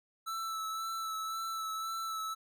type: tone with vibrato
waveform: square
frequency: 1318.5 Hz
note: E6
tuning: in tune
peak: -36 dBFS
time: 0.26-2.35 s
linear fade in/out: 20 ms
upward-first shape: sine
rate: 1.9 Hz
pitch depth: 20 cents each way
effects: none